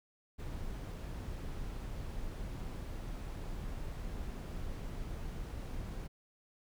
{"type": "noise", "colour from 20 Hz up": "brown", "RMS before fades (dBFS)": -41, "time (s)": [0.38, 6.08], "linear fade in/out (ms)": 20, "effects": []}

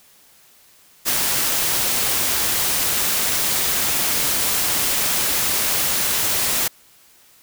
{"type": "noise with ADSR envelope", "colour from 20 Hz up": "white", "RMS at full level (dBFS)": -18, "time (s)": [1.05, 6.68], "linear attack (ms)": 32, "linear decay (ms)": 24, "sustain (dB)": -2, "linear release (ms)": 6, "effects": ["white hiss -52 dBFS RMS until 7.42 s"]}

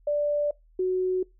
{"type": "tone pair in turn", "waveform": "sine", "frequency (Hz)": [587, 369.8], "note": ["D5", "F#4"], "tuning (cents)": [-1, -1], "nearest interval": "minor sixth", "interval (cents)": 800, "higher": "first", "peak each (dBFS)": -22, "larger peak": "neither", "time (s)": [[0.07, 0.51], [0.79, 1.23]], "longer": "neither", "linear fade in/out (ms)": 5, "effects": ["noise-tail reverb RT60 0.2 s tail -23 dB re dry", "added 40 Hz sine -55 dBFS peak until 1.39 s"]}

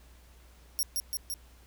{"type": "tone with echo", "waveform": "10% pulse", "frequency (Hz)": 5588, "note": "F8", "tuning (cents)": 0, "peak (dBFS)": -21, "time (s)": [0.79, 0.83], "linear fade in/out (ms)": 0, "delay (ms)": 170, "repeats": 3, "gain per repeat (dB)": -2, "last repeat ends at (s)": 1.34, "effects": ["added 60 Hz sine -54 dBFS peak until 1.66 s", "pink hiss -61 dBFS RMS until 1.66 s"]}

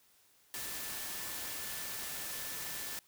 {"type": "tone in noise", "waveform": "sine", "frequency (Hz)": 1760, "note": "A6", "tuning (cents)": 0, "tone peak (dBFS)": -52, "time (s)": [0.54, 2.99], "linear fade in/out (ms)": 0, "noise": "white", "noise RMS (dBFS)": -41, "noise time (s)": [0.54, 2.99], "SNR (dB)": -14, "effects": ["white hiss -67 dBFS RMS until 3.07 s"]}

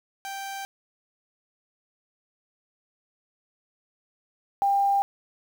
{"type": "tone pair in turn", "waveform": ["sawtooth", "sine"], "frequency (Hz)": [784, 796.8], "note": ["G5", "G5"], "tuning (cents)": [0, 28], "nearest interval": "unison", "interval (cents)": 28, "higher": "second", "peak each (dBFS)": [-29, -19], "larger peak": "second", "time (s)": [[0.25, 0.65], [4.62, 5.02]], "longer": "neither", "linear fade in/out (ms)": 0, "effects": ["8-bit"]}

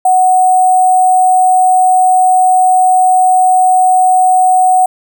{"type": "tone with sample-and-hold", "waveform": "sine", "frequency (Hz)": 740, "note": "F#5", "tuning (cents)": 0, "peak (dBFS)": -5, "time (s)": [0.05, 4.86], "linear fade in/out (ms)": 5, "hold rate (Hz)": 8820, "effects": []}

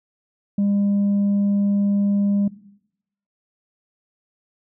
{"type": "tone", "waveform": "sine", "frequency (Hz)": 201.5, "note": "G3", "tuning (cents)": 48, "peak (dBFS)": -14, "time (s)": [0.58, 2.48], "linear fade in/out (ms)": 5, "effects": ["noise-tail reverb RT60 0.8 s tail -19 dB re dry", "tanh soft clip ceiling -15 dBFS"]}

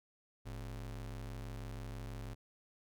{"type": "ring-modulated tone", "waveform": "square", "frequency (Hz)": 79.2, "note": "D#2", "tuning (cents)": 31, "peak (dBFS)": -40, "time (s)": [0.45, 2.35], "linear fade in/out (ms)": 20, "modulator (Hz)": 33.1, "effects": []}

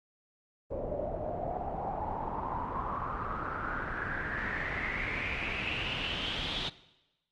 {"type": "noise with low-pass filter sweep", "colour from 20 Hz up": "pink", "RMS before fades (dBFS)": -35, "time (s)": [0.7, 6.7], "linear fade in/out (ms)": 20, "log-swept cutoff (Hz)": [550, 3600], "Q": 6.5, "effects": ["noise-tail reverb RT60 1.0 s tail -18 dB re dry", "Opus 32 kbps"]}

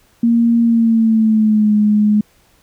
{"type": "tone with pitch glide", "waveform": "sine", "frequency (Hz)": [233.1, 210.1], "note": ["A#3", "G#3"], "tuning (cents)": [0, 20], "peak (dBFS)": -9, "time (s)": [0.23, 2.21], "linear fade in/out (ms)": 5, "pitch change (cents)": -180, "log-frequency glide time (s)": [0.62, 1.74], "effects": ["pink hiss -54 dBFS RMS until 2.62 s"]}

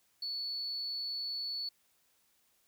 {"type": "tone", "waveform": "triangle", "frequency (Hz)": 4435, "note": "C#8", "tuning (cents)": 0, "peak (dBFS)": -32, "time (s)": [0.22, 1.69], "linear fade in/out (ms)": 5, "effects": ["tanh soft clip ceiling -33 dBFS", "white hiss -72 dBFS RMS until 2.67 s"]}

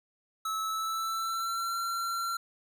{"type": "tone with pitch glide", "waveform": "square", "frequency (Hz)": [1300, 1364.6], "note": ["E6", "F6"], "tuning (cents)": [-24, -41], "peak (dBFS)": -31, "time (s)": [0.45, 2.37], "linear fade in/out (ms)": 5, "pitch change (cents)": 83, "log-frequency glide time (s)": [0.62, 1.76], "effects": []}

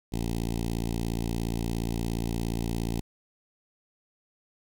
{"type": "tone with notch filter", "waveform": "10% pulse", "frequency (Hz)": 57.1, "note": "A#1", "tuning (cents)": -35, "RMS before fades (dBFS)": -30, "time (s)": [0.12, 3.01], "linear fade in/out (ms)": 10, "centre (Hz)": 1400, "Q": 0.56, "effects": []}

